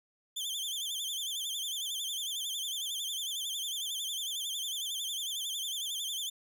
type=tone with vibrato; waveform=sawtooth; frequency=3322 Hz; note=G#7; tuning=in tune; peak=-31 dBFS; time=0.36-6.3 s; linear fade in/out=10 ms; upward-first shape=sine; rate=11 Hz; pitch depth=130 cents each way; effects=none